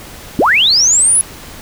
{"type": "linear sweep", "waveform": "sine", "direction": "up", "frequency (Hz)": [190, 10548], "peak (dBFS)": -7, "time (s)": [0.39, 1.21], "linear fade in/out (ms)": 0, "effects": ["pink hiss -33 dBFS RMS until 1.61 s"]}